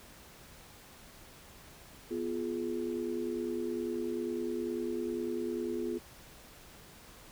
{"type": "chord", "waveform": "sine", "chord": "F diminished", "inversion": "second", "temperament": "equal with one note detuned", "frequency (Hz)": [246.9, 349.2, 419.2], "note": ["Cb4", "F4", "Ab4"], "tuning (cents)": [0, 0, 16], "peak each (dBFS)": [-38, -35, -38], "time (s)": [2.1, 5.99], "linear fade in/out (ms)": 20, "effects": ["pink hiss -54 dBFS RMS until 7.31 s"]}